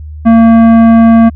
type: tone with tanh clipping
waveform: triangle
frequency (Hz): 227.9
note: A#3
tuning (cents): -39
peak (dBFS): -3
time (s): 0.25-1.3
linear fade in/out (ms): 20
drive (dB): 17
effects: added 76 Hz sine -22 dBFS peak until 1.35 s